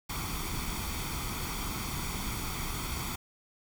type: noise with comb filter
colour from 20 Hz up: pink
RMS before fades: -35 dBFS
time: 0.09-3.16 s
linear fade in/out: 10 ms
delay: 0.88 ms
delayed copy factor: +0.65
effects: none